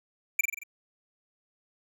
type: tone with echo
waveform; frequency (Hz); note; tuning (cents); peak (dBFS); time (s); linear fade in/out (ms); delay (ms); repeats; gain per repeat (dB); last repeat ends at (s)
square; 2349; D7; 0; -20; 0.39-0.41; 5; 45; 5; -4; 0.635
effects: none